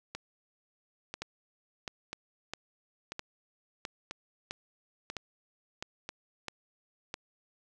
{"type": "two click trains", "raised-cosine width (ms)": 0.2, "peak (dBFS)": [-19, -21], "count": [10, 7], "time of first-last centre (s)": [[1.22, 7.141], [0.15, 6.091]], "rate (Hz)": [1.52, 1.01], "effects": []}